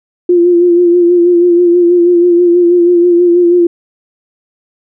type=tone with vibrato; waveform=sine; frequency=349.2 Hz; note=F4; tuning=in tune; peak=-4 dBFS; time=0.29-3.67 s; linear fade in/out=5 ms; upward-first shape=sine; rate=6.2 Hz; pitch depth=36 cents each way; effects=none